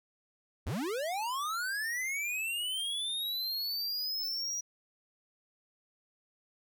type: linear sweep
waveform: square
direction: up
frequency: 53.7 to 5800 Hz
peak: -33 dBFS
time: 0.66-4.61 s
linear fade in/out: 10 ms
effects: none